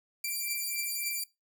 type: beating tone pair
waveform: 5% pulse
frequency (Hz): 2349 / 2352.6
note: D7 / D7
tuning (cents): 0 / +2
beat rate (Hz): 3.6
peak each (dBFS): -27 / -24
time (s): 0.24-1.24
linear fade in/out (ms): 5
effects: noise-tail reverb RT60 0.2 s tail -19 dB re dry